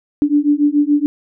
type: beating tone pair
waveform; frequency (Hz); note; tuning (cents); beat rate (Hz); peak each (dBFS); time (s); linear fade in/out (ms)
sine; 288.9 / 295.9; D4 / D4; -28 / +13; 7; -14; 0.22-1.06; 0
effects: none